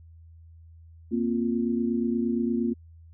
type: chord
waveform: sine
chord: Bb suspended second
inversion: none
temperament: equal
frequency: 233.1 / 261.6 / 349.2 Hz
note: Bb3 / C4 / F4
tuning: 0 / 0 / 0 cents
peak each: -25 / -30 / -30 dBFS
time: 1.11-2.74 s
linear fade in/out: 20 ms
effects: added 82 Hz sine -47 dBFS peak until 3.13 s